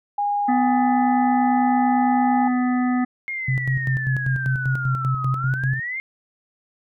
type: tone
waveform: sine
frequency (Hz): 818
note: G#5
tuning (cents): -26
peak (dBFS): -19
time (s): 0.18-2.48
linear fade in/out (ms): 5
type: harmonic tone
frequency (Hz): 249.7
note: B3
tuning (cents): +19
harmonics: 1 / 3 / 5 / 7 / 8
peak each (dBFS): -18 / -28 / -32 / -35 / -36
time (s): 0.48-3.05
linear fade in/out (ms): 10
type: exponential two-way sweep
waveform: sine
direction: down then up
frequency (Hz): 2149 to 1238 to 2149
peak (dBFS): -25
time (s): 3.28-6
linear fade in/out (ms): 0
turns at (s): 5.3
type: tone with tremolo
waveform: sine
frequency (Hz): 130.81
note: C3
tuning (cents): 0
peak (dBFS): -18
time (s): 3.48-5.8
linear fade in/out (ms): 5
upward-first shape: square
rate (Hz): 5.1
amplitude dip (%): 60
effects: none